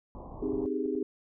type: low-pass noise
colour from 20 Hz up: pink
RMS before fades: -43 dBFS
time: 0.15-0.66 s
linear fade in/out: 0 ms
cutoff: 1100 Hz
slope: 96 dB/octave
type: chord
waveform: sine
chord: Ab major seventh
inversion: first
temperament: equal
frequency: 261.6 / 311.1 / 392 / 415.3 Hz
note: C4 / Eb4 / G4 / Ab4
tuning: 0 / 0 / 0 / 0 cents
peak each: -34 dBFS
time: 0.42-1.03 s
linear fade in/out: 5 ms
type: clicks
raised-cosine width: 2 ms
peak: -37 dBFS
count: 2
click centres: 0.857 / 0.953 s
effects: none